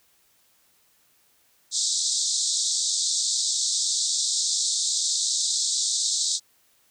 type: band-pass noise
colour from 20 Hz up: white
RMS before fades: -25 dBFS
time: 1.71-6.4 s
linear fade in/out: 50 ms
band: 3600 to 8300 Hz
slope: 96 dB/octave
effects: white hiss -63 dBFS RMS until 6.9 s